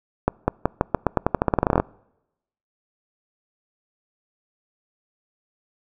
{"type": "accelerating click train", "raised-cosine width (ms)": 1, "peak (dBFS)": -3, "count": 20, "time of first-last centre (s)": [0.28, 1.8], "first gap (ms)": 200, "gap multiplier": 0.88, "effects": ["noise-tail reverb RT60 0.9 s tail -26 dB re dry"]}